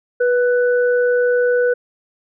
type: tone pair together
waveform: sine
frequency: 490 / 1488.8 Hz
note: B4 / F#6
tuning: -14 / +10 cents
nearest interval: octave + perfect fifth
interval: 1924 cents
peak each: -13 / -22 dBFS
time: 0.2-1.74 s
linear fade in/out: 10 ms
effects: none